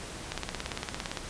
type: click train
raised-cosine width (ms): 0.2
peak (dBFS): -15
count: 16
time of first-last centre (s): 0.32-1.172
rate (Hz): 17.6
effects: pink hiss -41 dBFS RMS until 1.29 s + resampled to 22050 Hz